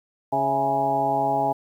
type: harmonic tone with a mistuned harmonic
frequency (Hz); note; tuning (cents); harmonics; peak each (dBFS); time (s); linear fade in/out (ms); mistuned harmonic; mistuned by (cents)
138.59; C#3; 0; 1 / 2 / 3 / 4 / 5 / 6 / 7; -34 / -31 / -32 / -34 / -25 / -22 / -34; 0.32-1.53; 10; 5; -66
effects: 9-bit